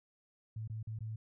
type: tone with dropouts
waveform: sine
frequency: 110 Hz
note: A2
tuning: in tune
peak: -38 dBFS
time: 0.56-1.16 s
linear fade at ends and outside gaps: 5 ms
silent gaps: 0.677-0.698 / 0.829-0.871 / 0.989-1.006 s
effects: none